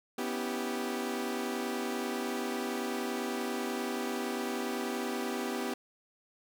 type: chord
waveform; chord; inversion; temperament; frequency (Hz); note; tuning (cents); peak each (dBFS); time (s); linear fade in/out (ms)
sawtooth; C# half-diminished seventh; third; equal with one note detuned; 246.9 / 277.2 / 324.2 / 392; B3 / C#4 / E4 / G4; 0 / 0 / -29 / 0; -32 / -38 / -37 / -33; 0.18-5.74; 5
effects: none